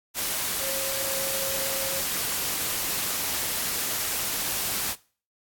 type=tone in noise; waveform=sine; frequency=541 Hz; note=C#5; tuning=42 cents flat; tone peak=-32 dBFS; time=0.59-2.03 s; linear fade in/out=50 ms; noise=white; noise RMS=-28 dBFS; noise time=0.14-4.96 s; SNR=-7 dB; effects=noise-tail reverb RT60 0.4 s tail -21 dB re dry + AAC 64 kbps